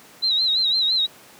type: tone with vibrato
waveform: sine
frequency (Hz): 3951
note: B7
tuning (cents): 0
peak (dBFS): -17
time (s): 0.22-1.07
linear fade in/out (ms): 20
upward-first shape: sine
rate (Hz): 5.9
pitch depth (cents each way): 92
effects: pink hiss -47 dBFS RMS until 1.39 s + high-pass 200 Hz 12 dB/octave